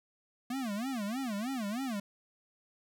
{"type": "tone with vibrato", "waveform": "square", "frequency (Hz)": 233.1, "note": "A#3", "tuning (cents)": 0, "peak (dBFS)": -34, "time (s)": [0.5, 2], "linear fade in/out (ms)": 5, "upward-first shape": "sine", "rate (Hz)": 3.2, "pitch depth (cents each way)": 270, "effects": []}